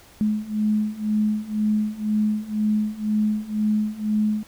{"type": "beating tone pair", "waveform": "sine", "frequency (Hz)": [211.8, 213.8], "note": ["G#3", "A3"], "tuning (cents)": [34, -49], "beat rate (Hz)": 2, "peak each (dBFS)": [-24, -22], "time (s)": [0.21, 4.43], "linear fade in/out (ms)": 0, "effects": ["pink hiss -50 dBFS RMS until 4.47 s"]}